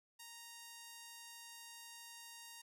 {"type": "tone", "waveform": "5% pulse", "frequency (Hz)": 932.3, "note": "A#5", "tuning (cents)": 0, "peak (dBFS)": -40, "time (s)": [0.19, 2.62], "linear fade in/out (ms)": 10, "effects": []}